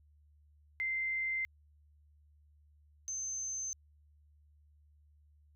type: tone pair in turn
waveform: sine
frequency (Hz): 2082 / 6239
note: C7 / G8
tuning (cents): -9 / -9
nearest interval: octave + perfect fifth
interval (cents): 1900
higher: second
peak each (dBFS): -32 / -36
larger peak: first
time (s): 0.8-1.45 / 3.08-3.73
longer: neither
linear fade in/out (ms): 0
effects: added 74 Hz sine -62 dBFS peak until 5.55 s